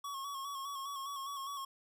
square tone with vibrato, 1107 Hz, C#6, 3 cents flat, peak -40 dBFS, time 0.04-1.65 s, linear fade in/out 5 ms, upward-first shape square, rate 4.9 Hz, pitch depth 38 cents each way, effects none

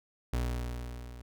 35% pulse tone with level ramp, 60.5 Hz, B1, 35 cents flat, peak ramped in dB -26 to -43 dBFS, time 0.33-1.22 s, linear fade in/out 5 ms, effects none

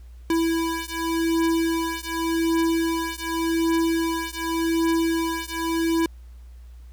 square beating tone pair, 329.6 / 330.47 Hz, E4 / E4, 0 / +4 cents, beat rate 0.87 Hz, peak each -25 / -25 dBFS, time 0.3-6.06 s, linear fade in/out 2 ms, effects added 60 Hz sine -40 dBFS peak until 6.92 s + pink hiss -62 dBFS RMS until 6.92 s

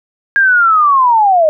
sine linear sweep, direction down, 1632 to 601 Hz, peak -6 dBFS, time 0.36-1.49 s, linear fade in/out 0 ms, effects none

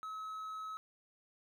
triangle tone, 1286 Hz, E6, 43 cents flat, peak -39 dBFS, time 0.03-0.77 s, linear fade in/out 0 ms, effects none

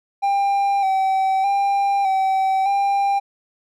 triangle tone with vibrato, 782 Hz, G5, 4 cents flat, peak -14 dBFS, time 0.22-3.2 s, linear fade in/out 20 ms, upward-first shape square, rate 0.82 Hz, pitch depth 32 cents each way, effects none

